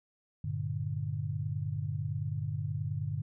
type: chord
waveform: sine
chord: G minor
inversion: none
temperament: equal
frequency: 98 / 116.54 / 146.83 Hz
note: G2 / Bb2 / D3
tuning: 0 / 0 / 0 cents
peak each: -36 / -37 / -35 dBFS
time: 0.44-3.22 s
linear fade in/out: 5 ms
effects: none